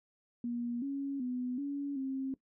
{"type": "tone with pitch steps", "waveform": "sine", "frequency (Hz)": [238.9, 277.2, 249.7, 282.6, 266.8], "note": ["A#3", "C#4", "B3", "C#4", "C4"], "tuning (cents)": [43, 0, 19, 34, 34], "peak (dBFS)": -33, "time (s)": [0.44, 2.34], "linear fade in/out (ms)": 2, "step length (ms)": 380, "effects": ["noise-tail reverb RT60 0.1 s tail -18 dB re dry"]}